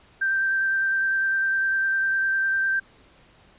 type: tone with vibrato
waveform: sine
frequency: 1568 Hz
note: G6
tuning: in tune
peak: -20 dBFS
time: 0.21-2.8 s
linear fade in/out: 10 ms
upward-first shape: triangle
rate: 9.9 Hz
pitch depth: 15 cents each way
effects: pink hiss -55 dBFS RMS until 3.58 s + resampled to 8000 Hz